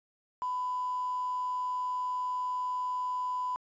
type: tone with quantisation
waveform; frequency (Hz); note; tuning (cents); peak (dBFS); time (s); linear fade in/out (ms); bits
sine; 1000; B5; +21; -30; 0.42-3.56; 0; 8
effects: resampled to 16000 Hz